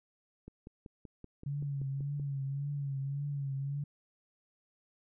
click train, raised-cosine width 3 ms, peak -34 dBFS, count 10, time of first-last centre 0.48-2.198 s, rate 5.24 Hz
sine tone with vibrato, 140 Hz, C#3, 18 cents sharp, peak -33 dBFS, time 1.46-3.84 s, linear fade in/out 5 ms, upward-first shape triangle, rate 1.8 Hz, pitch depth 62 cents each way
effects none

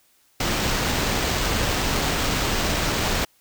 pink noise with sample-and-hold, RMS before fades -23 dBFS, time 0.4-3.25 s, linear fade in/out 5 ms, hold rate 11025 Hz, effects white hiss -61 dBFS RMS until 3.4 s

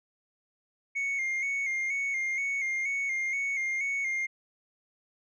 sine tone with vibrato, 2167 Hz, C#7, 40 cents flat, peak -25 dBFS, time 0.95-4.27 s, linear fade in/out 20 ms, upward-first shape square, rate 2.1 Hz, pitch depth 41 cents each way, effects tanh soft clip ceiling -27 dBFS

